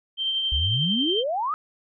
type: tone with tremolo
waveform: sine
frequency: 3136 Hz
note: G7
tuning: in tune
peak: -21 dBFS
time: 0.17-1.24 s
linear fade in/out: 50 ms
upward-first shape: triangle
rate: 11 Hz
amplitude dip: 35%
type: exponential sweep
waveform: sine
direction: up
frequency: 61.74 to 1298 Hz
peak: -23 dBFS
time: 0.52-1.54 s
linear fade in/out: 0 ms
effects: none